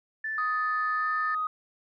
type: tone with pitch glide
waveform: sine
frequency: 1758 to 1778.4 Hz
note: A6 to A6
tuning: -2 to +18 cents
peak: -29 dBFS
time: 0.24-1.35 s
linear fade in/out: 5 ms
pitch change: +20 cents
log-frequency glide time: 0.96-1.06 s
type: tone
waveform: sine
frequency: 1251 Hz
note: D#6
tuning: 9 cents sharp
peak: -26 dBFS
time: 0.38-1.47 s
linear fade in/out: 2 ms
effects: tanh soft clip ceiling -18 dBFS